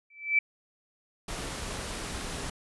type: tone with exponential growth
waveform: sine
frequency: 2319 Hz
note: D7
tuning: 22 cents flat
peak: -17 dBFS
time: 0.1-0.39 s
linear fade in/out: 5 ms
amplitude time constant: 61 ms
type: noise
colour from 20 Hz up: pink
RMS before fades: -36 dBFS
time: 1.28-2.5 s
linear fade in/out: 5 ms
effects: resampled to 24000 Hz